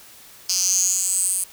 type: tone with high-pass filter sweep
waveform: 10% pulse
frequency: 185 Hz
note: F#3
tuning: in tune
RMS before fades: -21 dBFS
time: 0.49-1.44 s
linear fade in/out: 5 ms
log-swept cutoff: 5400 to 9400 Hz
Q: 8.5
effects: white hiss -46 dBFS RMS until 1.52 s